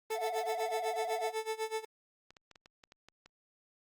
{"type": "tone with tremolo", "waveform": "30% pulse", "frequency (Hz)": 440, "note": "A4", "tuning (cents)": 0, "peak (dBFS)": -29, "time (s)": [0.1, 1.85], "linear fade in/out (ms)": 5, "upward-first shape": "sine", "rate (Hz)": 8, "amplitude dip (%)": 90}
{"type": "tone with vibrato", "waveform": "triangle", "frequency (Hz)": 700, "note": "F5", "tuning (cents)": 4, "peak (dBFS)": -33, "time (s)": [0.13, 1.33], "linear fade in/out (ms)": 50, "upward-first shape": "square", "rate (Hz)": 18, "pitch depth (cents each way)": 69}
{"type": "clicks", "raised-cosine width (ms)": 0.2, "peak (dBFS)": -37, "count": 9, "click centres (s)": [2.306, 2.368, 2.513, 2.558, 2.659, 2.838, 2.921, 3.086, 3.26]}
{"effects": ["Opus 24 kbps"]}